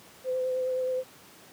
sine tone with vibrato, 512 Hz, C5, 38 cents flat, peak -26 dBFS, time 0.24-1.04 s, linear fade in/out 50 ms, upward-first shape triangle, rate 9.5 Hz, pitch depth 20 cents each way, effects pink hiss -52 dBFS RMS until 1.52 s + high-pass 150 Hz 12 dB/octave

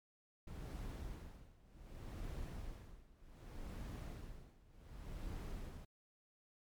brown noise with tremolo, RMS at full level -45 dBFS, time 0.47-5.85 s, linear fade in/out 5 ms, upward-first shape sine, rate 0.66 Hz, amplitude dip 90%, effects MP3 96 kbps

